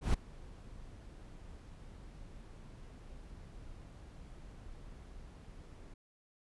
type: noise with ADSR envelope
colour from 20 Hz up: brown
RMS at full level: -27 dBFS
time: 0.01-5.94 s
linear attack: 130 ms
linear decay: 6 ms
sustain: -24 dB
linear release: 7 ms
effects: resampled to 24000 Hz